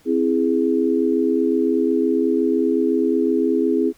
sine chord, C augmented, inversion none, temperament equal, 261.6 / 329.6 / 415.3 Hz, C4 / E4 / G#4, 0 / 0 / 0 cents, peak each -20 dBFS, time 0.05-3.93 s, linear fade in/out 50 ms, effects pink hiss -55 dBFS RMS until 3.97 s

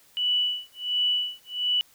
sine tone with tremolo, 2960 Hz, F#7, in tune, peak -20 dBFS, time 0.17-1.81 s, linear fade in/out 0 ms, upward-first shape sine, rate 1.4 Hz, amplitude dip 100%, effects white hiss -58 dBFS RMS until 1.94 s

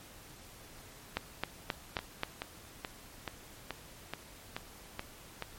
two click trains, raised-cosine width 0.3 ms, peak -20 / -15 dBFS, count 9 / 5, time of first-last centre 1.99-5.423 / 1.17-2.234 s, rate 2.33 / 3.76 Hz, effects pink hiss -53 dBFS RMS until 5.58 s + MP3 64 kbps

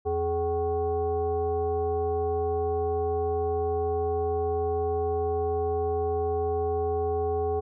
sine tone with frequency modulation, 422.1 Hz, G#4, 28 cents sharp, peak -24 dBFS, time 0.05-7.61 s, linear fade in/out 20 ms, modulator 339 Hz, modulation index 0.9, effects none

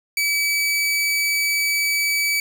sawtooth tone, 2292 Hz, D7, 43 cents flat, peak -15 dBFS, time 0.17-2.4 s, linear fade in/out 2 ms, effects none

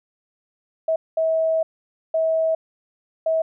sine tone bursts at uneven times, 645 Hz, E5, 38 cents flat, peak -17 dBFS, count 4, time 0.88-0.96 / 1.17-1.63 / 2.14-2.55 / 3.26-3.42 s, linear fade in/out 5 ms, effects none

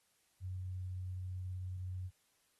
sine tone with pitch glide, 92.5 to 91.97 Hz, F#2 to F#2, 0 to -10 cents, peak -39 dBFS, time 0.4-2.11 s, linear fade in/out 50 ms, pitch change -10 cents, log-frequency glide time 0.5-0.9 s, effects white hiss -75 dBFS RMS until 2.59 s + AAC 32 kbps

